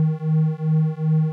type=beating tone pair; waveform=triangle; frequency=155.56 / 158.16 Hz; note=D#3 / D#3; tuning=0 / +29 cents; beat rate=2.6 Hz; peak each=-18 / -18 dBFS; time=0-1.32 s; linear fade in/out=0 ms; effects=none